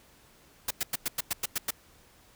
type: noise bursts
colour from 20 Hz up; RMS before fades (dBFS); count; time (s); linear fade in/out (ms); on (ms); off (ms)
white; -29; 9; 0.68-1.707; 5; 27; 98
effects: pink hiss -59 dBFS RMS until 2.35 s